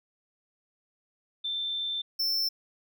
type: tone pair in turn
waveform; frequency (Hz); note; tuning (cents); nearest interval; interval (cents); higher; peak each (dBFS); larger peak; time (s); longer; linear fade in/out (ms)
sine / square; 3556 / 5351; A7 / E8; +18 / +25; perfect fifth; 707; second; -29 / -26; second; 1.44-2.02 / 2.19-2.49; first; 10
effects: none